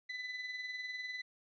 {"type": "tone with tremolo", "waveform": "35% pulse", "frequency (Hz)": 2000, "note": "B6", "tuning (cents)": 21, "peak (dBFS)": -36, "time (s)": [0.09, 1.22], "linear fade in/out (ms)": 10, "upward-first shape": "sine", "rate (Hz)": 20, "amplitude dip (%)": 50, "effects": ["resampled to 16000 Hz", "13-bit"]}